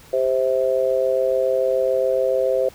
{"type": "tone with amplitude modulation", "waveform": "sine", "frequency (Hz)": 523.3, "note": "C5", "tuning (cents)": 0, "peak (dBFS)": -12, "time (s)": [0.13, 2.69], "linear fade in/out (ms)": 5, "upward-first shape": "sine", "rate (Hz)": 127, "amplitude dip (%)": 100, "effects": ["pink hiss -47 dBFS RMS until 2.74 s"]}